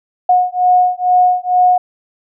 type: beating tone pair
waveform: sine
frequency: 725 / 727.2 Hz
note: F#5 / F#5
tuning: -35 / -30 cents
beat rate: 2.2 Hz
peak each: -12 dBFS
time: 0.29-1.78 s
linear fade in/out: 5 ms
effects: none